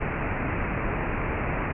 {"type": "low-pass noise", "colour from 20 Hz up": "pink", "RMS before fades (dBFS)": -28, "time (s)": [0, 1.73], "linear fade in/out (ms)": 20, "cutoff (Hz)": 2600, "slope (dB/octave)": 96, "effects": []}